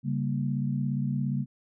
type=chord; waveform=sine; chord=G diminished; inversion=second; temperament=equal; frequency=138.59 / 196 / 233.1 Hz; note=Db3 / G3 / Bb3; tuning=0 / 0 / 0 cents; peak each=-28 / -32 / -32 dBFS; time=0.03-1.46 s; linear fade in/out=50 ms; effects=none